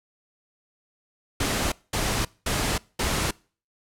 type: noise bursts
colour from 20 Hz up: pink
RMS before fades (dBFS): -25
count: 4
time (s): 1.4-3.31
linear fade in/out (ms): 5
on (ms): 320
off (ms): 210
effects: noise-tail reverb RT60 0.4 s tail -24 dB re dry + low-pass 11000 Hz 12 dB/octave